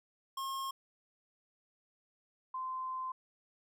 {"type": "tone pair in turn", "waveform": ["square", "sine"], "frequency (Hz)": [1076, 1035.7], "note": ["C6", "C6"], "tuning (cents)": [48, -18], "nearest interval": "minor second", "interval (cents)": 66, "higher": "first", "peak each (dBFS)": [-37, -36], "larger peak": "second", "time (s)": [[0.37, 0.71], [2.54, 3.12]], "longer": "second", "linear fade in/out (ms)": 5, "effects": []}